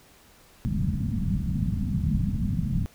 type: low-pass noise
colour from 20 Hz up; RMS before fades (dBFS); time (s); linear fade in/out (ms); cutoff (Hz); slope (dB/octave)
white; -26; 0.65-2.86; 0; 220; 48
effects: pink hiss -55 dBFS RMS until 2.94 s